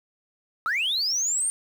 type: linear sweep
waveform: sine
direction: up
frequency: 1223 to 8970 Hz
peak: -21 dBFS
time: 0.66-1.5 s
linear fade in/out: 0 ms
effects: tanh soft clip ceiling -19 dBFS + 8-bit